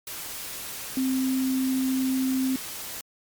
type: tone in noise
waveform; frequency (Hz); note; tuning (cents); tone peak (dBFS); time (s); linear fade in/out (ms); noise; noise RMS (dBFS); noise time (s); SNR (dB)
sine; 261.6; C4; 0; -22; 0.97-2.56; 2; white; -36; 0.07-3.01; +11
effects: MP3 96 kbps